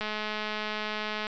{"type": "click train", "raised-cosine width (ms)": 0.3, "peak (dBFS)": -17, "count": 269, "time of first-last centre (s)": [0.01, 1.268], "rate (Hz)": 213, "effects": ["resampled to 16000 Hz"]}